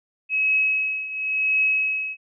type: tone with tremolo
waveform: sine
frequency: 2562 Hz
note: E7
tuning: 50 cents flat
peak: -16 dBFS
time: 0.29-2.17 s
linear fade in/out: 50 ms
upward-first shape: triangle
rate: 0.94 Hz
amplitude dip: 80%
effects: none